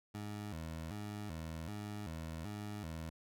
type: tone with vibrato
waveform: 20% pulse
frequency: 91.7 Hz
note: F#2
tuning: 15 cents flat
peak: -37 dBFS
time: 0.14-3.1 s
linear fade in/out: 10 ms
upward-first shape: square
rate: 1.3 Hz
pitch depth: 220 cents each way
effects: none